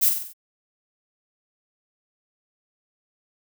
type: noise with echo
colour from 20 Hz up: violet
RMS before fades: -18 dBFS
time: 0.01-0.1 s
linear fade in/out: 20 ms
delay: 47 ms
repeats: 5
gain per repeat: -5 dB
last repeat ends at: 0.335 s
effects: none